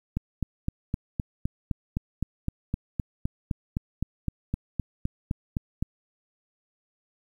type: click train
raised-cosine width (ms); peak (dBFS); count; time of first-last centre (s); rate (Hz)
5; -14; 23; 0.17-5.826; 3.89
effects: 9-bit